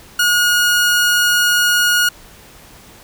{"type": "tone", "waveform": "sawtooth", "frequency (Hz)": 1441, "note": "F#6", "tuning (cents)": -46, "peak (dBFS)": -8, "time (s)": [0.19, 2.09], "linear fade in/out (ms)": 5, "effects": ["pink hiss -42 dBFS RMS until 3.03 s"]}